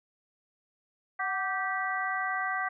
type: harmonic tone with a mistuned harmonic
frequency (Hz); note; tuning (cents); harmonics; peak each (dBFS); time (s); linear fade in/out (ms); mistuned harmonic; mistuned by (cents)
390; G4; -9; 2 / 3 / 4 / 5; -34 / -34 / -34 / -34; 1.19-2.69; 10; 2; -74
effects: none